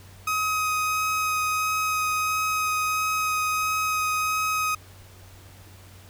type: tone with vibrato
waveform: 30% pulse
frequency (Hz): 1262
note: D#6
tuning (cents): +24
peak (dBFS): -20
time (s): 0.27-4.75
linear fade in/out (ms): 5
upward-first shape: sine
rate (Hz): 1.5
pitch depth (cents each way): 9
effects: added 94 Hz sine -47 dBFS peak until 6.09 s + pink hiss -51 dBFS RMS until 6.09 s